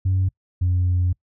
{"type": "tone pair in turn", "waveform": "sine", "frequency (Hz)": [94, 89.82], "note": ["F#2", "F2"], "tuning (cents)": [28, 49], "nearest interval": "minor second", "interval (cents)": 79, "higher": "first", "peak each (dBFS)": -15, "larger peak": "neither", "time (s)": [[0.05, 0.29], [0.61, 1.13]], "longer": "second", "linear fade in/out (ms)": 10, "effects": ["noise-tail reverb RT60 0.1 s tail -26 dB re dry", "tanh soft clip ceiling -14 dBFS"]}